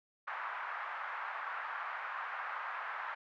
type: band-pass noise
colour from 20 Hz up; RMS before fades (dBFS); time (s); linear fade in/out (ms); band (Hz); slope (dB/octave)
white; -41; 0.27-3.15; 10; 870 to 1600; 24
effects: none